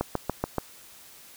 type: click train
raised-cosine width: 1 ms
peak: -11 dBFS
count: 5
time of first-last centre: 0.01-0.583 s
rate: 6.98 Hz
effects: white hiss -50 dBFS RMS until 1.36 s